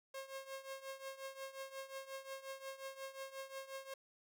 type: tone with tremolo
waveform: sawtooth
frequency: 538 Hz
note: C5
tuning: 48 cents sharp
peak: -39 dBFS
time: 0.14-3.94 s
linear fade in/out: 5 ms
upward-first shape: triangle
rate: 5.6 Hz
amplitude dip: 85%
effects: none